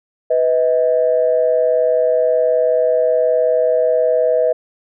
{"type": "tone pair together", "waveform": "sine", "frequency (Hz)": [496, 634.8], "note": ["B4", "D#5"], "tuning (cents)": [7, 35], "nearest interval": "major third", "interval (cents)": 428, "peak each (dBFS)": -14, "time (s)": [0.3, 4.53], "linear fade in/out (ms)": 10, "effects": ["tanh soft clip ceiling -4 dBFS"]}